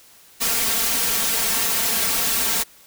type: noise with comb filter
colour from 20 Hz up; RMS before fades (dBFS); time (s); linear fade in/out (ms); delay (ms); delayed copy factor
white; -21; 0.4-2.64; 20; 4.4; +0.9
effects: white hiss -50 dBFS RMS until 2.86 s